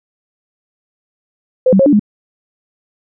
sine tone with pitch steps, 512 / 193.3 / 544 / 290.5 / 208.7 Hz, C5 / G3 / C#5 / D4 / G#3, -38 / -24 / -33 / -19 / +9 cents, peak -6 dBFS, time 1.66-1.995 s, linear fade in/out 5 ms, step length 67 ms, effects none

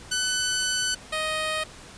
10% pulse tone pair in turn, 1501 / 624.6 Hz, F#6 / D#5, +24 / +7 cents, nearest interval octave + minor third, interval 1517 cents, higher first, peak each -15 / -17 dBFS, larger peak first, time 0.11-0.95 / 1.12-1.64 s, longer first, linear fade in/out 10 ms, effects pink hiss -45 dBFS RMS until 1.97 s + resampled to 22050 Hz

